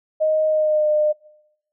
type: tone with pitch glide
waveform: sine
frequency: 623 to 605.6 Hz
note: D#5 to D#5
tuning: +2 to -47 cents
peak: -15 dBFS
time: 0.2-1.13 s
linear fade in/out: 20 ms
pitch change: -49 cents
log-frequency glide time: 0.47-0.89 s
effects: noise-tail reverb RT60 0.8 s tail -22 dB re dry